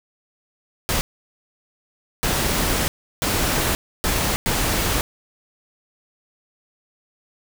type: noise bursts at uneven times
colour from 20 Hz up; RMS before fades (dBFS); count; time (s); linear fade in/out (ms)
pink; -21; 5; 0.89-1.01 / 2.23-2.88 / 3.22-3.75 / 4.04-4.36 / 4.46-5.01; 0
effects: none